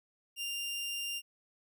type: tone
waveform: sawtooth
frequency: 2794 Hz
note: F7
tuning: in tune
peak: -32 dBFS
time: 0.36-1.22 s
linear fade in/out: 50 ms
effects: none